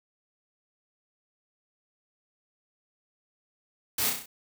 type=noise with echo; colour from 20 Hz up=white; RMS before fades=-28 dBFS; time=3.98-4.1 s; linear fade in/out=5 ms; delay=32 ms; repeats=5; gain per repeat=-4 dB; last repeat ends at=4.26 s; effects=none